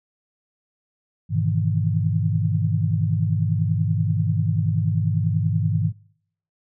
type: chord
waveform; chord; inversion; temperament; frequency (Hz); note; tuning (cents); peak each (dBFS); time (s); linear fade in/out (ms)
sine; E major seventh; first; just; 103.01 / 123.61 / 154.51 / 164.81; G#2 / B2 / D#3 / E3; -14 / +2 / -12 / 0; -22 / -27 / -23 / -26; 1.29-5.93; 50
effects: noise-tail reverb RT60 0.7 s tail -26 dB re dry